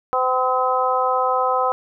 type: harmonic tone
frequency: 255.9 Hz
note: C4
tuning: 38 cents flat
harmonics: 2 / 3 / 4 / 5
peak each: -22 / -22 / -22 / -22 dBFS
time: 0.13-1.72 s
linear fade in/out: 0 ms
effects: none